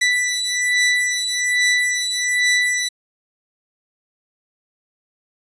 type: beating tone pair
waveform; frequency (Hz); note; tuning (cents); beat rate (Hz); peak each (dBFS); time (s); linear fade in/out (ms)
sawtooth; 1975.5 / 1976.7; B6 / B6; 0 / +1; 1.2; -16; 0.01-2.89; 10
effects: resampled to 22050 Hz